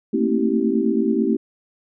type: tone cluster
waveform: sine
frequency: 221.4 / 230.7 / 267.4 / 323.3 / 387.4 Hz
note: A3 / A#3 / C4 / E4 / G4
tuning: +11 / -18 / +38 / -34 / -20 cents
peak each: -23 dBFS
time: 0.13-1.37 s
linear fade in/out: 10 ms
effects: none